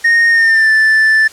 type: tone with pitch glide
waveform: triangle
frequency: 1853 to 1760.1 Hz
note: A#6 to A6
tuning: -11 to 0 cents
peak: -5 dBFS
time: 0.04-1.28 s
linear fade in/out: 10 ms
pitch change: -89 cents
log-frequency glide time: 0.29-0.71 s
effects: white hiss -37 dBFS RMS until 1.32 s + low-pass 9000 Hz 12 dB/octave